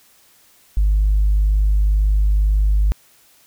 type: tone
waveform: sine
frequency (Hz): 51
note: G#1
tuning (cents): -31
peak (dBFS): -11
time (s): 0.77-2.92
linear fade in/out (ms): 0
effects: tanh soft clip ceiling -9 dBFS + white hiss -53 dBFS RMS until 3.46 s